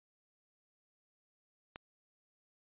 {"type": "click", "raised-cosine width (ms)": 0.3, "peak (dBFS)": -27, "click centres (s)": 1.759, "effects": ["resampled to 8000 Hz"]}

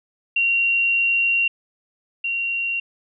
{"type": "tone pair in turn", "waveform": "sine", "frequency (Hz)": [2754, 2754], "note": ["F7", "F7"], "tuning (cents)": [-25, -25], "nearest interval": "unison", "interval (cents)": 0, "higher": "neither", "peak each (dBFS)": [-16, -21], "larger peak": "first", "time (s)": [[0.36, 1.48], [2.24, 2.8]], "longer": "first", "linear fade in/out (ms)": 5, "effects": []}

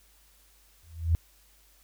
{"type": "tone with exponential growth", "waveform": "sine", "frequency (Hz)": 82.7, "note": "E2", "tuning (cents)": 6, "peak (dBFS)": -17, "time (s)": [0.83, 1.15], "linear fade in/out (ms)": 0, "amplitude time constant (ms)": 69, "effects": ["added 50 Hz sine -62 dBFS peak until 1.83 s", "white hiss -62 dBFS RMS until 1.83 s"]}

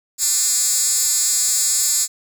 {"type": "tone with high-pass filter", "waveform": "10% pulse", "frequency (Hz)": 299.6, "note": "D4", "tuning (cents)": 35, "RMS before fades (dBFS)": -18, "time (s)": [0.18, 2.08], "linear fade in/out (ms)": 50, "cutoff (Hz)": 7000, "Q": 2.6, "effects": []}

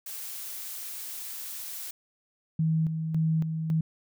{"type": "noise", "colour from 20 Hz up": "blue", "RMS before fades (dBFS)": -38, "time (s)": [0.06, 1.91], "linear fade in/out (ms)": 5}
{"type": "tone with tremolo", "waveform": "sine", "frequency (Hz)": 160, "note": "D#3", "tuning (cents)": 49, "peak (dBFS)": -22, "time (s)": [2.59, 3.81], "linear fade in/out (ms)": 5, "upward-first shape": "square", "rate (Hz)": 1.8, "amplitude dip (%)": 50}
{"effects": []}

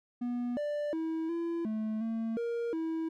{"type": "tone with pitch steps", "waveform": "triangle", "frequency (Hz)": [243.1, 589, 322.9, 337.1, 217.4, 225.7, 468.9, 324.1], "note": ["B3", "D5", "E4", "E4", "A3", "A3", "A#4", "E4"], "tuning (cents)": [-27, 5, -36, 39, -21, 44, 10, -29], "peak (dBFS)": -29, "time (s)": [0.21, 3.09], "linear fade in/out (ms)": 10, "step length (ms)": 360, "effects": []}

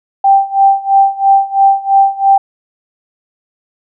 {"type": "tone with tremolo", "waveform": "sine", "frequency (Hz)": 785, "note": "G5", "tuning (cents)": 2, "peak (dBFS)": -3, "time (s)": [0.24, 2.38], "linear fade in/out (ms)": 5, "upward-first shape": "sine", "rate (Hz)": 3, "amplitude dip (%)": 90, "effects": []}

